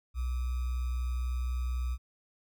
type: tone with sample-and-hold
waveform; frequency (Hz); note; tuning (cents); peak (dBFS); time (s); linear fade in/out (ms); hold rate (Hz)
sine; 62; B1; +7; -29; 0.14-1.98; 50; 1225
effects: none